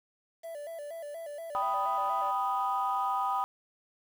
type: tone with vibrato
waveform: triangle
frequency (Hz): 622.3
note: D#5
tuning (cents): 0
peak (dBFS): -36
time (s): 0.43-2.32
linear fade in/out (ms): 20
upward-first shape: square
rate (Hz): 4.2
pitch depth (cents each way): 110
type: chord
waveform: sine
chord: G augmented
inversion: none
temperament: equal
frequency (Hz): 784 / 987.8 / 1244.5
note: G5 / B5 / D#6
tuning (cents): 0 / 0 / 0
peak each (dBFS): -31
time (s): 1.55-3.44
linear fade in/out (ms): 0
effects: tanh soft clip ceiling -20 dBFS + 9-bit